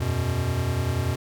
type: chord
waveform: square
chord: E suspended second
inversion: none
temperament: equal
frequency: 82.41 / 92.5 / 123.47 Hz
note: E2 / F#2 / B2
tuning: 0 / 0 / 0 cents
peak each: -30 / -28 / -27 dBFS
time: 0-1.16 s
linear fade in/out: 10 ms
effects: none